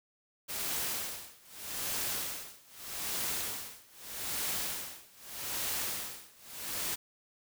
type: noise with tremolo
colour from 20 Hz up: white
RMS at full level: -34 dBFS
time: 0.48-6.96 s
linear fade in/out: 20 ms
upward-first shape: sine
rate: 0.81 Hz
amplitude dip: 95%
effects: none